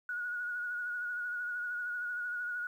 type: tone with vibrato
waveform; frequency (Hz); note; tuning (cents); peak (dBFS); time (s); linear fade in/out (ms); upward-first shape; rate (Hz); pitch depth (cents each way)
sine; 1453; F#6; -32; -34; 0.09-2.67; 2; sine; 13; 32
effects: 11-bit